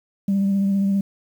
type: tone with vibrato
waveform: sine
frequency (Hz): 197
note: G3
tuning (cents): +9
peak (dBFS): -15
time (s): 0.28-1.01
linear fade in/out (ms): 5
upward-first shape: triangle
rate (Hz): 15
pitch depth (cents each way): 25
effects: tanh soft clip ceiling -14 dBFS + 8-bit